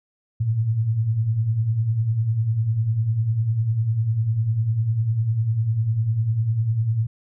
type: beating tone pair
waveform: sine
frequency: 103.83 / 113.83 Hz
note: G#2 / A#2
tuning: 0 / -41 cents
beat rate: 10 Hz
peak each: -27 / -19 dBFS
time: 0.4-7.07 s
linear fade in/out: 10 ms
effects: none